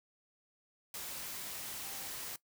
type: tone in noise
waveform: sine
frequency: 790 Hz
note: G5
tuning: 13 cents sharp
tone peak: -54 dBFS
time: 1.84-2.06 s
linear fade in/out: 2 ms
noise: white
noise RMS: -43 dBFS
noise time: 0.94-2.36 s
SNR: -14 dB
effects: noise-tail reverb RT60 0.1 s tail -19 dB re dry